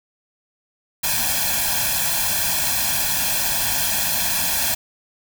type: noise with comb filter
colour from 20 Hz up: white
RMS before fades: -21 dBFS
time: 1.03-4.75 s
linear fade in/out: 10 ms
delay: 1.2 ms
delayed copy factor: +0.9
effects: none

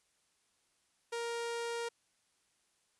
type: tone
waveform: sawtooth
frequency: 468.2 Hz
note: A#4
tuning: 8 cents sharp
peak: -32 dBFS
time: 1.12-1.89 s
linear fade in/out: 10 ms
effects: white hiss -75 dBFS RMS until 2.99 s + resampled to 24000 Hz

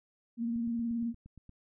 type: tone with vibrato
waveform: sine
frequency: 233.1 Hz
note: A#3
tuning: in tune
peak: -30 dBFS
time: 0.37-1.14 s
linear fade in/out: 50 ms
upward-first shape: sine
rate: 19 Hz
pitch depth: 35 cents each way
type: click train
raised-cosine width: 5 ms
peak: -39 dBFS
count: 9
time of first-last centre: 0.56-1.493 s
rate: 8.57 Hz
effects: none

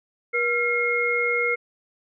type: tone cluster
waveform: sine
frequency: 479.1 / 1377 / 2149 Hz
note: A#4 / F6 / C7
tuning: +47 / -25 / +46 cents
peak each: -25 / -29 / -22 dBFS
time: 0.33-1.56 s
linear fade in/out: 20 ms
effects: none

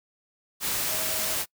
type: tone in noise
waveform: sine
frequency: 634 Hz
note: D#5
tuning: 32 cents sharp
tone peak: -39 dBFS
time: 0.87-1.38 s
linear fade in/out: 50 ms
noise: white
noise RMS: -28 dBFS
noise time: 0.6-1.46 s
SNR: -14 dB
effects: noise-tail reverb RT60 0.1 s tail -25 dB re dry

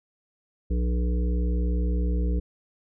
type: harmonic tone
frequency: 60.1 Hz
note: B1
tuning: 46 cents flat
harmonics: 1 / 3 / 5 / 7 / 8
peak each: -22 / -32 / -36 / -39 / -40 dBFS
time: 0.7-2.4 s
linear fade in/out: 10 ms
effects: none

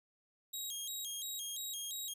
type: tone with vibrato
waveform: 15% pulse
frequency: 3520 Hz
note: A7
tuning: in tune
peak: -33 dBFS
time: 0.53-2.14 s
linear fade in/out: 10 ms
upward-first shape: square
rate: 2.9 Hz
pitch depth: 140 cents each way
effects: none

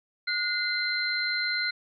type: tone cluster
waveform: sine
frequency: 1449 / 2074 / 4120 Hz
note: F#6 / C7 / C8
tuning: -37 / -16 / -28 cents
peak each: -30 dBFS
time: 0.27-1.71 s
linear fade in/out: 10 ms
effects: none

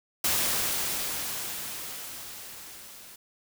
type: noise with level ramp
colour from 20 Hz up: white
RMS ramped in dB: -25 to -48 dBFS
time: 0.24-3.16 s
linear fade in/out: 5 ms
effects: none

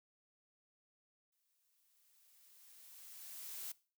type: noise with exponential growth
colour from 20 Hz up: blue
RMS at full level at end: -44 dBFS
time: 1.32-3.72 s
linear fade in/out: 5 ms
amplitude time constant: 520 ms
effects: noise-tail reverb RT60 0.4 s tail -21 dB re dry

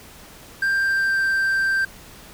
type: tone with pitch glide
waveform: triangle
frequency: 1584 to 1570.3 Hz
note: G6 to G6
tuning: +18 to +3 cents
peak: -16 dBFS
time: 0.62-1.85 s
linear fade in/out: 5 ms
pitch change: -15 cents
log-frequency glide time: 0.75-1.23 s
effects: pink hiss -44 dBFS RMS until 2.33 s

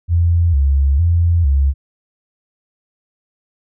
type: tone with vibrato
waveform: sine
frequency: 76.8 Hz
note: D#2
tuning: 22 cents flat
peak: -10 dBFS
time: 0.08-1.74 s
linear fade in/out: 50 ms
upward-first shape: square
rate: 1.1 Hz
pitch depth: 180 cents each way
effects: none

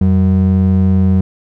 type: ring-modulated tone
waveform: triangle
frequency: 139.1 Hz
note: C#3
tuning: 6 cents sharp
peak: -3 dBFS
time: 0.01-1.21 s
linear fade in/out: 5 ms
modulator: 50.5 Hz
effects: none

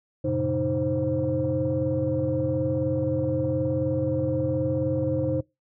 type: tone cluster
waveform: sine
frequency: 92.8 / 116.8 / 135.8 / 310.9 / 525 Hz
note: F#2 / A#2 / C#3 / D#4 / C5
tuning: +6 / +4 / -35 / -1 / +6 cents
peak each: -32 / -32 / -28 / -27 / -26 dBFS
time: 0.24-5.41 s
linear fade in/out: 10 ms
effects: noise-tail reverb RT60 0.2 s tail -22 dB re dry + tanh soft clip ceiling -15 dBFS

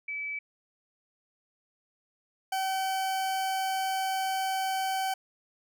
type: tone pair in turn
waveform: sine / 40% pulse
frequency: 2300 / 764.9 Hz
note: D7 / G5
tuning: -37 / -43 cents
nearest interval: octave + perfect fifth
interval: 1906 cents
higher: first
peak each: -32 / -27 dBFS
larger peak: second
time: 0.08-0.39 / 2.52-5.14 s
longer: second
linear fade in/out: 5 ms
effects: none

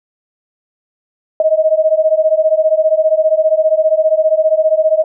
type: beating tone pair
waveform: sine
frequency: 622.3 / 637.3 Hz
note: D#5 / D#5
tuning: 0 / +41 cents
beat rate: 15 Hz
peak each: -12 dBFS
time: 1.4-5.04 s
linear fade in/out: 2 ms
effects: none

